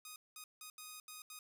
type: tone bursts at uneven times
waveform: 5% pulse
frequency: 1244.5 Hz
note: D#6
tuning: in tune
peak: -37 dBFS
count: 6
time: 0.05-0.16 / 0.36-0.44 / 0.61-0.7 / 0.78-1 / 1.08-1.22 / 1.3-1.39 s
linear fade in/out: 2 ms
effects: none